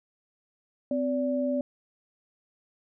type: tone pair together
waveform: sine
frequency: 257.5 / 578.1 Hz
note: C4 / D5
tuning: -28 / -27 cents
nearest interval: octave + major second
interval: 1401 cents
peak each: -27 / -28 dBFS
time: 0.91-1.61 s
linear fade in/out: 2 ms
effects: none